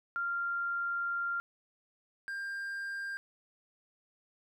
sine / triangle tone pair in turn, 1390 / 1595.4 Hz, F6 / G6, -9 / +30 cents, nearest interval major second, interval 239 cents, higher second, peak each -31 / -34 dBFS, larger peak first, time 0.16-1.4 / 2.28-3.17 s, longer first, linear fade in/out 0 ms, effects none

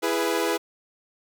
sawtooth chord, E major, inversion none, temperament equal with one note detuned, 333.7 / 415.3 / 493.9 Hz, E4 / G#4 / B4, +21 / 0 / 0 cents, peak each -23 dBFS, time 0.02-0.58 s, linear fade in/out 20 ms, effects none

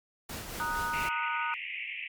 pink noise with tremolo, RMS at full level -38 dBFS, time 0.29-1.09 s, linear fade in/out 5 ms, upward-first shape triangle, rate 4.4 Hz, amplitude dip 40%
sine chord, D# minor, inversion second, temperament equal, 932.3 / 1244.5 / 1480 Hz, A#5 / D#6 / F#6, 0 / 0 / 0 cents, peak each -34 dBFS, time 0.6-1.54 s, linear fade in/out 0 ms
white band-pass noise, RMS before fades -38 dBFS, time 0.93-2.08 s, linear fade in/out 5 ms, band 2000 to 2800 Hz, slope 96 dB/octave
effects MP3 96 kbps

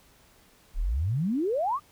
sine exponential sweep, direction up, 30.87 to 1244.5 Hz, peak -24 dBFS, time 0.74-1.8 s, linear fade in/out 50 ms, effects pink hiss -59 dBFS RMS until 1.91 s

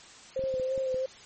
sine tone with vibrato, 523.3 Hz, C5, in tune, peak -27 dBFS, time 0.36-1.06 s, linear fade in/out 5 ms, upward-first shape sine, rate 3 Hz, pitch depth 30 cents each way
clicks, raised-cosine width 3 ms, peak -30 dBFS, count 6, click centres 0.393 / 0.439 / 0.541 / 0.598 / 0.778 / 0.944 s
effects white hiss -50 dBFS RMS until 1.25 s + MP3 32 kbps

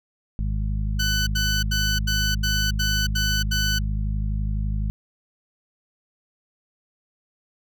harmonic tone, 51.91 Hz, G#1, in tune, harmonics 1 / 2 / 3 / 4, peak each -23 / -29 / -33 / -35 dBFS, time 0.39-4.9 s, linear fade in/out 0 ms
15% pulse tone bursts, 1500 Hz, F#6, 23 cents sharp, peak -16 dBFS, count 8, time 0.99-3.79 s, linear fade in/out 10 ms, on 280 ms, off 80 ms
effects none

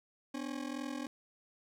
40% pulse ring-modulated tone, 272.9 Hz, C#4, 27 cents flat, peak -34 dBFS, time 0.34-1.07 s, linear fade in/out 2 ms, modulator 21.5 Hz, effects low-pass 9000 Hz 12 dB/octave + 10-bit

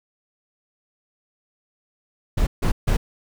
brown noise bursts, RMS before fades -18 dBFS, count 3, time 2.37-2.97 s, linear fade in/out 10 ms, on 100 ms, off 150 ms, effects none

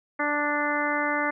harmonic tone, 293.7 Hz, D4, in tune, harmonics 1 / 2 / 3 / 4 / 5 / 6 / 7, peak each -31 / -31 / -31 / -31 / -31 / -31 / -31 dBFS, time 0.19-1.31 s, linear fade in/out 10 ms, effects none

